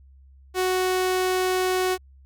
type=tone; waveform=sawtooth; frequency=370 Hz; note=F#4; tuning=in tune; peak=-17 dBFS; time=0.54-1.98 s; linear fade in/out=50 ms; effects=added 67 Hz sine -48 dBFS peak until 2.25 s